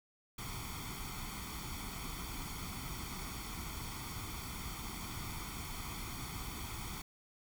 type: noise with comb filter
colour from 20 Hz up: pink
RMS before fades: -43 dBFS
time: 0.38-7.02 s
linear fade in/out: 5 ms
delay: 0.89 ms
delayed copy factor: +0.75
effects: none